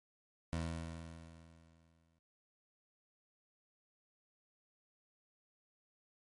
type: tone with exponential decay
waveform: 20% pulse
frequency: 82.41 Hz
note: E2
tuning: in tune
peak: -30 dBFS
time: 0.53-2.19 s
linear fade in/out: 0 ms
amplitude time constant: 360 ms
effects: MP3 48 kbps